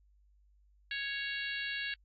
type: harmonic tone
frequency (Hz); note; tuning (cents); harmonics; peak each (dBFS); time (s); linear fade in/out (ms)
554.4; C#5; 0; 3 / 4 / 5 / 6 / 7 / 8; -38 / -43 / -41 / -46 / -44 / -48; 0.91-1.94; 2
effects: added 50 Hz sine -63 dBFS peak until 2.04 s + AAC 48 kbps